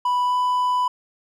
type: tone with pitch glide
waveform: triangle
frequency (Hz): 988 to 994.9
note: B5 to B5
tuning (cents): 0 to +12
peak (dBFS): -16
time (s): 0.05-0.88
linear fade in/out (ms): 5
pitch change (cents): +12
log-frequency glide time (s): 0.25-0.35
effects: none